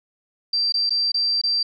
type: tone with dropouts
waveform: sine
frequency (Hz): 4699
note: D8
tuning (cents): 0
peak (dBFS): -18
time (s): 0.53-1.63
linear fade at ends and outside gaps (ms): 5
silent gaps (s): 0.723-0.74 / 0.895-0.905 / 1.119-1.142 / 1.415-1.436
effects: none